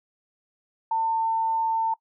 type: tone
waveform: sine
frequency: 899 Hz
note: A5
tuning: 37 cents sharp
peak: -21 dBFS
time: 0.91-1.94 s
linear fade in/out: 5 ms
effects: noise-tail reverb RT60 0.1 s tail -22 dB re dry